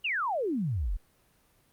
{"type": "exponential sweep", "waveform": "sine", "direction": "down", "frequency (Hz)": [2973, 36.05], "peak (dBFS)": -27, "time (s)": [0.04, 0.97], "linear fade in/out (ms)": 10, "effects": ["pink hiss -66 dBFS RMS until 1.72 s", "Opus 32 kbps"]}